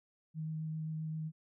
sine tone with vibrato, 157.4 Hz, D#3, 20 cents sharp, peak -36 dBFS, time 0.34-1.32 s, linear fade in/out 50 ms, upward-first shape sine, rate 7.6 Hz, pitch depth 10 cents each way, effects none

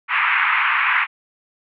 white band-pass noise, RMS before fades -18 dBFS, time 0.08-1.07 s, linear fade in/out 50 ms, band 960 to 2500 Hz, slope 48 dB/octave, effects none

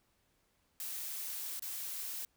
blue noise with dropouts, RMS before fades -41 dBFS, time 0.8-2.25 s, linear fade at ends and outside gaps 1 ms, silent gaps 1.595-1.622 s, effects pink hiss -75 dBFS RMS until 2.36 s

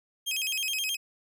sawtooth tone with vibrato, 2854 Hz, F7, 37 cents sharp, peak -25 dBFS, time 0.26-0.97 s, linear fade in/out 20 ms, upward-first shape square, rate 9.5 Hz, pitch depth 200 cents each way, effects none

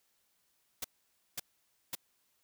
white noise bursts, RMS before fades -37 dBFS, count 3, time 0.82-1.952 s, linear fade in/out 5 ms, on 24 ms, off 530 ms, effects white hiss -75 dBFS RMS until 2.43 s

